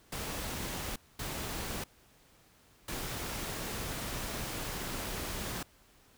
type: noise bursts at uneven times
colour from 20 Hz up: pink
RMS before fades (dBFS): -38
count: 3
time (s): 0.12-0.96 / 1.19-1.84 / 2.88-5.63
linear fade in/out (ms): 5
effects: pink hiss -63 dBFS RMS until 6.17 s